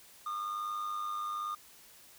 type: tone with amplitude modulation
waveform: triangle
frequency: 1216 Hz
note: D#6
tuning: 40 cents flat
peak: -30 dBFS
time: 0.26-1.55 s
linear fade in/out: 5 ms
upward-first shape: sine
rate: 101 Hz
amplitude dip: 50%
effects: white hiss -57 dBFS RMS until 2.18 s